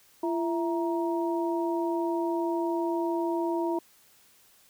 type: tone cluster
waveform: sine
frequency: 339.1 / 661 / 940 Hz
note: E4 / E5 / A#5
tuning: +49 / +5 / +14 cents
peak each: -27 / -34 / -33 dBFS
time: 0.23-3.79 s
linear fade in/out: 5 ms
effects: white hiss -60 dBFS RMS until 4.69 s